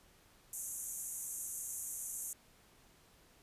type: band-pass noise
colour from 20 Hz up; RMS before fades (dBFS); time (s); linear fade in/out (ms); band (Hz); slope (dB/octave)
pink; -43; 0.53-2.33; 2; 6300 to 13000; 96
effects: pink hiss -65 dBFS RMS until 3.42 s + resampled to 32000 Hz